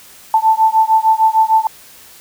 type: beating tone pair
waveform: sine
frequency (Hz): 880 / 886.6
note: A5 / A5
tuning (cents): 0 / +13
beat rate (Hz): 6.6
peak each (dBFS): -12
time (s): 0.34-1.67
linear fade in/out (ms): 2
effects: white hiss -41 dBFS RMS until 2.2 s